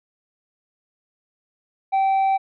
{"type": "tone with tanh clipping", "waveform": "triangle", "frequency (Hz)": 775, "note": "G5", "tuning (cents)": -20, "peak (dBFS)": -17, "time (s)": [1.92, 2.38], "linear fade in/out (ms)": 20, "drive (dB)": 8, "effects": []}